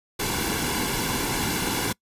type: noise with comb filter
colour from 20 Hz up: pink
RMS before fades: -26 dBFS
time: 0.19-1.93 s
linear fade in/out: 10 ms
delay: 1.6 ms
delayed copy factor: -0.65
effects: noise-tail reverb RT60 0.1 s tail -25 dB re dry + resampled to 32000 Hz